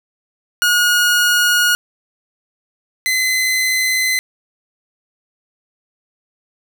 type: tone pair in turn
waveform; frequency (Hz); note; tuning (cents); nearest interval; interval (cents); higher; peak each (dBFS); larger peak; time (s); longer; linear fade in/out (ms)
sawtooth; 1442 / 2039; F#6 / C7; -45 / -45; tritone; 600; second; -8 / -11; first; 0.62-1.75 / 3.06-4.19; neither; 0
effects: none